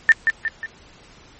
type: tone with echo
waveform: sine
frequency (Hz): 1792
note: A6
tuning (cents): +31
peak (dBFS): -7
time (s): 0.09-0.12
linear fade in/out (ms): 0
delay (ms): 180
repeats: 3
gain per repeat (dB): -6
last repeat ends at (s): 0.66
effects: pink hiss -48 dBFS RMS until 1.39 s + MP3 32 kbps